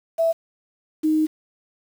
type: tone pair in turn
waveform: sine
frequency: 659.3 / 311.1 Hz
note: E5 / D#4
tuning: 0 / 0 cents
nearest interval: octave + minor second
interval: 1300 cents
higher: first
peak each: -16 dBFS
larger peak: neither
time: 0.18-0.33 / 1.03-1.27 s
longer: second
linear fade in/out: 20 ms
effects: 7-bit